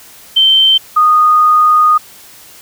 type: tone pair in turn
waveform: sine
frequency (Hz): 3111 / 1234.6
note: G7 / D#6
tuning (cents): -14 / -14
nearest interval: octave + major third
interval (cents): 1600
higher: first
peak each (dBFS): -5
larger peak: neither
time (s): 0.36-0.78 / 0.96-1.98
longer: second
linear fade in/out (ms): 10
effects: white hiss -38 dBFS RMS until 2.61 s

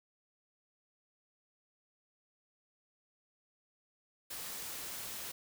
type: noise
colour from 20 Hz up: white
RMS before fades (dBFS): -43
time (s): 4.3-5.32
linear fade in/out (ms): 10
effects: none

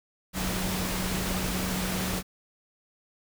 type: tone in noise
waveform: sine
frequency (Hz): 185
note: F#3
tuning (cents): 0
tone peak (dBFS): -32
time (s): 0.33-2.23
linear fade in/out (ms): 50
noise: pink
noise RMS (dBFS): -31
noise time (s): 0.33-2.23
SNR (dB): -4
effects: none

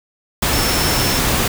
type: tone in noise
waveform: sine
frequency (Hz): 5360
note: E8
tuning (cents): +28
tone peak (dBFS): -23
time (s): 0.53-1.19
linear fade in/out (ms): 5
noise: pink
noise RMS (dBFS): -17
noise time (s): 0.42-1.48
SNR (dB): -9
effects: none

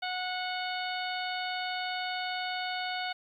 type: harmonic tone with a mistuned harmonic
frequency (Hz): 733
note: F#5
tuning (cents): -16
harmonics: 1 / 2 / 3 / 4 / 5 / 6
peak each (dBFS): -35 / -38 / -40 / -41 / -42 / -43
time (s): 0.02-3.13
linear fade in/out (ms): 10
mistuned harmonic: 4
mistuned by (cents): +17
effects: 11-bit

